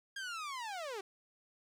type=linear sweep; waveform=sawtooth; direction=down; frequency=1632 to 370 Hz; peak=-36 dBFS; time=0.16-1.01 s; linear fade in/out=5 ms; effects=low-pass 8000 Hz 12 dB/octave + 11-bit